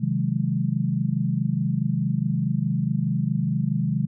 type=chord; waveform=sine; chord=Ab dominant seventh; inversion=first; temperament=equal with one note detuned; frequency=130.81 / 155.56 / 180.25 / 207.7 Hz; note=C3 / Eb3 / Gb3 / Ab3; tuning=0 / 0 / -45 / 0 cents; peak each=-26 / -25 / -28 / -27 dBFS; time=0-4.07 s; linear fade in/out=20 ms; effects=none